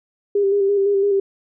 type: tone with vibrato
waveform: sine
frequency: 399 Hz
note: G4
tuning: 31 cents sharp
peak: -14 dBFS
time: 0.35-1.2 s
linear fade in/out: 5 ms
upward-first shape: square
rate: 5.9 Hz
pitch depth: 28 cents each way
effects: none